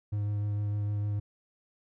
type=tone with vibrato; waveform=triangle; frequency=103.4 Hz; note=G#2; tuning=7 cents flat; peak=-26 dBFS; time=0.12-1.2 s; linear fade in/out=10 ms; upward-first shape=triangle; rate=6.6 Hz; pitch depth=16 cents each way; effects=none